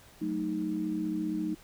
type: chord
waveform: sine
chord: D# diminished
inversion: first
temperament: equal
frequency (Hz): 185 / 220 / 311.1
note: F#3 / A3 / D#4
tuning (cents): 0 / 0 / 0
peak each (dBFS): -36 / -36 / -31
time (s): 0.21-1.55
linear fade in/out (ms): 10
effects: pink hiss -56 dBFS RMS until 1.63 s